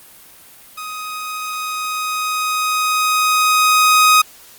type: tone with level ramp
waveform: sawtooth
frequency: 1254 Hz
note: D#6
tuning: 13 cents sharp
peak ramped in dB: -23 to -4 dBFS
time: 0.77-4.22 s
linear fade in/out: 10 ms
effects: white hiss -43 dBFS RMS until 4.58 s + Opus 32 kbps